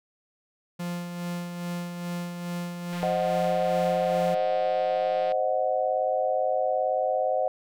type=tone with tremolo; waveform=45% pulse; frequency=174.61 Hz; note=F3; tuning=in tune; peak=-29 dBFS; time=0.79-4.35 s; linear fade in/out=10 ms; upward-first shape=sine; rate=2.4 Hz; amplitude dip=45%
type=click train; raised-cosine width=0.3 ms; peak=-25 dBFS; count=424; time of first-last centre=2.93-5.32 s; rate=177 Hz
type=chord; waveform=sine; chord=C diminished; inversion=none; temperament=equal; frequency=523.3 / 622.3 / 740 Hz; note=C5 / Eb5 / Gb5; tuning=0 / 0 / 0 cents; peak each=-27 dBFS; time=3.03-7.48 s; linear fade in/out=0 ms
effects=none